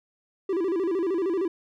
triangle tone with vibrato, 360.1 Hz, F#4, 47 cents flat, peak -21 dBFS, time 0.49-1.48 s, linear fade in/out 5 ms, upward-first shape square, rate 13 Hz, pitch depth 130 cents each way, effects none

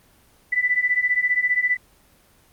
sine beating tone pair, 1975.5 / 1990.5 Hz, B6 / B6, 0 / +13 cents, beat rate 15 Hz, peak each -22 / -20 dBFS, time 0.52-1.77 s, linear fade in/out 10 ms, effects pink hiss -56 dBFS RMS until 2.52 s + Opus 24 kbps

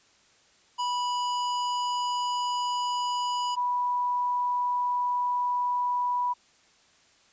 square / sine tone pair in turn, 982 / 982 Hz, B5 / B5, -10 / -10 cents, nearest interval unison, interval 0 cents, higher neither, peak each -27 / -24 dBFS, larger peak second, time 0.78-3.56 / 3.56-6.34 s, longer neither, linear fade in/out 20 ms, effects white hiss -61 dBFS RMS until 7.32 s + resampled to 16000 Hz

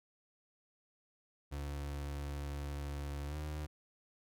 35% pulse tone with pitch glide, 71.5 to 75.75 Hz, D2 to D#2, -46 to -46 cents, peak -37 dBFS, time 1.51-3.67 s, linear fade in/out 20 ms, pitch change +100 cents, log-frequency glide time 3.26-3.37 s, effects none

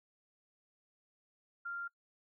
sine tone, 1392 Hz, F6, 6 cents flat, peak -38 dBFS, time 1.65-1.88 s, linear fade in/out 10 ms, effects noise-tail reverb RT60 0.1 s tail -24 dB re dry

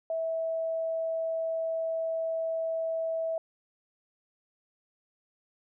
sine tone, 652 Hz, E5, 19 cents flat, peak -28 dBFS, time 0.1-3.38 s, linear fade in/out 2 ms, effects none

